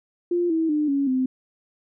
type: tone with pitch steps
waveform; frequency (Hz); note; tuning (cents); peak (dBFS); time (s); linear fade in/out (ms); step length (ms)
sine; 349.2 / 323.9 / 300.5 / 278.8 / 258.6; F4 / E4 / D4 / C#4 / C4; 0 / -30 / +40 / +10 / -20; -19; 0.31-1.26; 5; 190
effects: none